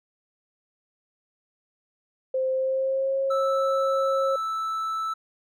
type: tone with pitch glide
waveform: sine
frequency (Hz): 522 to 540.7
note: C5 to C#5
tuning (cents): -4 to -43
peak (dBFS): -22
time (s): 2.34-4.36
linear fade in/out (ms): 5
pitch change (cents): +61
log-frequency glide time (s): 2.51-3.16
type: tone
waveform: triangle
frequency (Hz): 1316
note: E6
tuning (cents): -3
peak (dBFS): -24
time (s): 3.3-5.14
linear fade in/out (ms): 10
effects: none